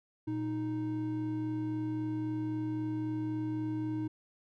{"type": "tone pair together", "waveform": "triangle", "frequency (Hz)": [118.29, 311.1], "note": ["A#2", "D#4"], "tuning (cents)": [26, 0], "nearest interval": "octave + perfect fourth", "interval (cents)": 1674, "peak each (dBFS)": [-36, -31], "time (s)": [0.27, 4.08], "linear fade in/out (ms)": 10, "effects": []}